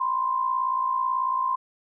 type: tone pair together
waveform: sine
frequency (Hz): 989 / 1047.2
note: B5 / C6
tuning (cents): +2 / +1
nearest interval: minor second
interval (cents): 99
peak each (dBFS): -29 / -23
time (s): 0-1.56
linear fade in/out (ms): 10
effects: none